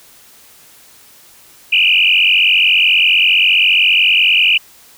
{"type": "tone with frequency modulation", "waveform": "sine", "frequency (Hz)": 2690, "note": "E7", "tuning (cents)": 34, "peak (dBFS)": -8, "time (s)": [1.72, 4.58], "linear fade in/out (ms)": 10, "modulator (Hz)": 45.2, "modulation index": 6.3, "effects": ["white hiss -44 dBFS RMS until 4.97 s"]}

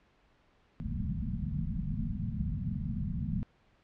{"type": "low-pass noise", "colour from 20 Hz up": "white", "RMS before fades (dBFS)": -34, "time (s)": [0.8, 3.43], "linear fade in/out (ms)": 0, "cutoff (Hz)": 230, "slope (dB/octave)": 96, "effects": ["pink hiss -67 dBFS RMS until 3.83 s", "low-pass 3000 Hz 12 dB/octave"]}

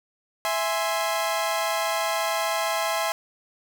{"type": "chord", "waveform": "sawtooth", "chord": "E augmented", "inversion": "none", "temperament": "equal", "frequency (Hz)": [659.3, 830.6, 1046.5], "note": ["E5", "G#5", "B#5"], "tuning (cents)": [0, 0, 0], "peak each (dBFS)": [-23, -25, -25], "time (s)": [0.45, 3.12], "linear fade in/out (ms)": 0, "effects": []}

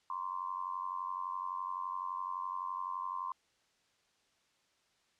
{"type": "tone with amplitude modulation", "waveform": "sine", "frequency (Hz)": 1046.5, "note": "C6", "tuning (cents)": 0, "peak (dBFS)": -32, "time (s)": [0.1, 3.32], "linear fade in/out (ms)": 2, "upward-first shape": "sine", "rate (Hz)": 91.8, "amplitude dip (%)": 90, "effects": ["white hiss -73 dBFS RMS until 5.19 s", "low-pass 6000 Hz 12 dB/octave"]}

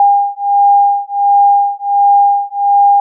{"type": "beating tone pair", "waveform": "sine", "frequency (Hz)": [806, 807.4], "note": ["G5", "G#5"], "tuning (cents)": [48, -49], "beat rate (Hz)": 1.4, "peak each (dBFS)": -10, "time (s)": [0, 3], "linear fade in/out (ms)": 2, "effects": []}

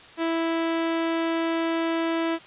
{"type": "tone", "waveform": "sawtooth", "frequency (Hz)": 329.6, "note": "E4", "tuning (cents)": 0, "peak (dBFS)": -19, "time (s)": [0.17, 2.39], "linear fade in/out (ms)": 50, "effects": ["white hiss -47 dBFS RMS until 2.46 s", "resampled to 8000 Hz"]}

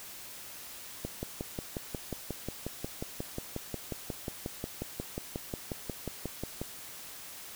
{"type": "click train", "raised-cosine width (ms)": 2, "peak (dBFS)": -21, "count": 32, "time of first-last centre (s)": [1.05, 6.616], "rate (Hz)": 5.57, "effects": ["white hiss -46 dBFS RMS until 7.55 s"]}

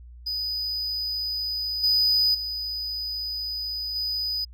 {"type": "tone with level steps", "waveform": "triangle", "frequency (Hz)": 4978, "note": "D#8", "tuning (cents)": 0, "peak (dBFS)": [-25, -17, -27, -24], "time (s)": [0.26, 4.45], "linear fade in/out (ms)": 10, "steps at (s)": [1.83, 2.34, 3.95], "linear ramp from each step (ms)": 10, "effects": ["added 60 Hz sine -42 dBFS peak until 4.53 s"]}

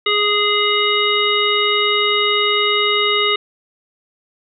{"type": "harmonic tone", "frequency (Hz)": 415.3, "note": "G#4", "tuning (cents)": 0, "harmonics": [1, 3, 5, 7, 9], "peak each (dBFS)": [-20, -20, -20, -20, -20], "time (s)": [0.06, 3.36], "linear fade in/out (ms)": 5, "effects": []}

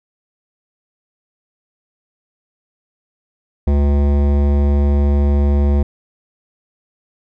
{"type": "tone with hard clipping", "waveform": "sine", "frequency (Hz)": 71.4, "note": "D2", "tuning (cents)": -48, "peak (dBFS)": -13, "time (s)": [3.67, 5.83], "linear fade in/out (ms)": 5, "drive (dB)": 16, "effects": []}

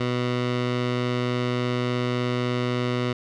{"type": "tone with low-pass filter", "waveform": "15% pulse", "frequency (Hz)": 123.47, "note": "B2", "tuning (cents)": 0, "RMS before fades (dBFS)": -25, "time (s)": [0, 3.13], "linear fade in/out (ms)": 5, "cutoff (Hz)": 3700, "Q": 1.2, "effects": []}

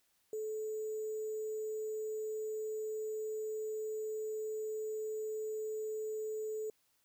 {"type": "tone with sample-and-hold", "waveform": "sine", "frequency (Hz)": 433.3, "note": "A4", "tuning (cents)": -27, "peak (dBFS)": -36, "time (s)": [0.33, 6.7], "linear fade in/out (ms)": 2, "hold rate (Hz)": 7350, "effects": ["white hiss -75 dBFS RMS until 7.04 s"]}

